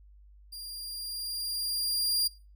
sawtooth tone with level ramp, 4793 Hz, D8, 34 cents sharp, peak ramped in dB -37 to -21 dBFS, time 0.52-2.28 s, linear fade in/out 10 ms, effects noise-tail reverb RT60 0.3 s tail -19 dB re dry + added 50 Hz sine -52 dBFS peak until 2.55 s

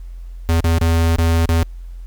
square tone with dropouts, 82.8 Hz, E2, 8 cents sharp, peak -13 dBFS, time 0.49-1.63 s, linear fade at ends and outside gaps 0 ms, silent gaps 0.604-0.643 / 0.784-0.813 / 1.16-1.185 / 1.456-1.491 s, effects added 43 Hz sine -29 dBFS peak until 2.06 s + pink hiss -58 dBFS RMS until 2.06 s

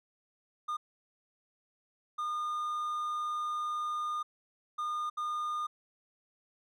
triangle tone bursts at uneven times, 1217 Hz, D#6, 39 cents flat, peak -30 dBFS, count 4, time 0.68-0.77 / 2.18-4.23 / 4.78-5.1 / 5.17-5.67 s, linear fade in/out 10 ms, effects none

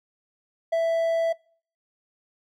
triangle tone, 661 Hz, E5, 5 cents sharp, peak -18 dBFS, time 0.72-1.33 s, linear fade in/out 10 ms, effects noise-tail reverb RT60 0.5 s tail -25 dB re dry

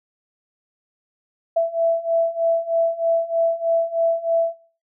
sine beating tone pair, 663 / 666.2 Hz, E5 / E5, +10 / +18 cents, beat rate 3.2 Hz, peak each -20 / -19 dBFS, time 1.56-4.53 s, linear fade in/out 10 ms, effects noise-tail reverb RT60 0.4 s tail -19 dB re dry

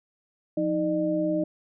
sine tone cluster, 176.5 / 314.3 / 604 Hz, F3 / D#4 / D5, +19 / +18 / +48 cents, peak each -32 / -25 / -27 dBFS, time 0.57-1.44 s, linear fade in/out 5 ms, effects none

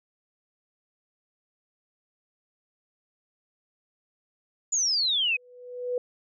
sine exponential sweep, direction down, 7040 to 2463 Hz, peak -22 dBFS, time 4.72-5.37 s, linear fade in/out 10 ms
sine tone with exponential growth, 493.9 Hz, B4, in tune, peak -23 dBFS, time 5.24-5.98 s, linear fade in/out 2 ms, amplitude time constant 160 ms
effects none

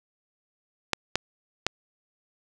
clicks, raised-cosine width 0.2 ms, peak -5 dBFS, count 3, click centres 0.933 / 1.156 / 1.666 s, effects none

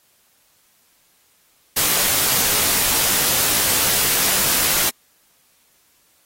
white noise with comb filter, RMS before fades -18 dBFS, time 1.76-4.9 s, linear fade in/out 10 ms, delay 18 ms, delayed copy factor -0.5, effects white hiss -59 dBFS RMS until 6.25 s + AAC 48 kbps

